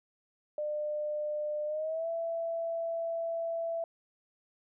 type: tone with pitch glide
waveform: sine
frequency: 600 to 665.7 Hz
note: D5 to E5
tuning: +37 to +17 cents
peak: -31 dBFS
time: 0.58-3.84 s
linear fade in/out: 2 ms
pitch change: +180 cents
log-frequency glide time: 1.66-2.08 s
effects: none